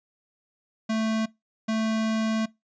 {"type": "tone pair in turn", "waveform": "square", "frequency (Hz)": [220.8, 220.8], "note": ["A3", "A3"], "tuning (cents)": [6, 6], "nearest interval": "unison", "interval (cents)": 0, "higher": "neither", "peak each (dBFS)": -24, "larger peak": "neither", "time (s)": [[0.89, 1.26], [1.68, 2.46]], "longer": "second", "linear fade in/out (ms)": 10, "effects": ["noise-tail reverb RT60 0.2 s tail -22 dB re dry", "resampled to 16000 Hz"]}